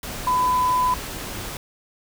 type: tone in noise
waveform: sine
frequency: 1003 Hz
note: B5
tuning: 26 cents sharp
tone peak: -17 dBFS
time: 0.27-0.94 s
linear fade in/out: 2 ms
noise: pink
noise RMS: -32 dBFS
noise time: 0.03-1.57 s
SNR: +12 dB
effects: none